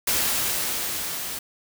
white noise with level ramp, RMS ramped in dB -22 to -32 dBFS, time 0.07-1.39 s, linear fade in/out 5 ms, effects none

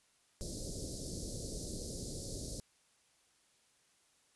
pink band-stop noise, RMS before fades -42 dBFS, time 0.41-2.6 s, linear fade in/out 0 ms, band 580 to 4300 Hz, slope 48 dB/octave, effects white hiss -71 dBFS RMS until 4.35 s + resampled to 24000 Hz

